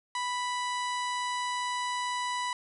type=harmonic tone; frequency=987.8 Hz; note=B5; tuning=in tune; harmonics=1 / 2 / 3 / 4 / 5 / 6 / 7 / 8 / 9 / 10; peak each=-31 / -37 / -42 / -41 / -48 / -49 / -50 / -48 / -51 / -52 dBFS; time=0.15-2.53 s; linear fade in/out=2 ms; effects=none